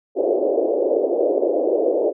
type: band-pass noise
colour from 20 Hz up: pink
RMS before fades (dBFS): -19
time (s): 0.15-2.13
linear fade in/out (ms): 50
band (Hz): 340 to 620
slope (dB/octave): 48
effects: none